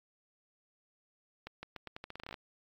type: accelerating click train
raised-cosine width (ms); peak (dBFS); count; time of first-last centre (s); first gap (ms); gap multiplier
0.3; -27; 15; 1.47-2.342; 160; 0.83
effects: AAC 48 kbps